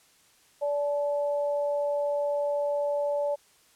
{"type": "tone pair together", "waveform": "sine", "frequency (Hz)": [578, 866], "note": ["D5", "A5"], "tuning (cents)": [-28, -28], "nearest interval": "perfect fifth", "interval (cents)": 700, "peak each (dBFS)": [-25, -36], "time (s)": [0.61, 3.36], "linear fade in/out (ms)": 20, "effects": ["white hiss -61 dBFS RMS until 3.75 s", "low-pass 11000 Hz 12 dB/octave"]}